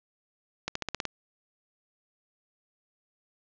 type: accelerating click train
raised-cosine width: 0.2 ms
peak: -13 dBFS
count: 7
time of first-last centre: 0.68-1.053 s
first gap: 74 ms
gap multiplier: 0.93
effects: resampled to 16000 Hz + 9-bit